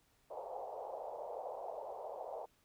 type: band-pass noise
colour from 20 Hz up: pink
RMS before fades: -45 dBFS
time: 0.3-2.46 s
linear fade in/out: 10 ms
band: 480 to 880 Hz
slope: 48 dB/octave
effects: pink hiss -73 dBFS RMS until 2.64 s